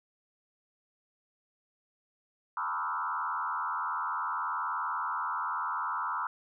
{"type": "tone with frequency modulation", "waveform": "sine", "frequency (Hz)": 1157, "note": "D6", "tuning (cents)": -26, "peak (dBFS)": -30, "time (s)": [2.57, 6.27], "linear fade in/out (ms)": 2, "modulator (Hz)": 80.6, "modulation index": 3.1, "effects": []}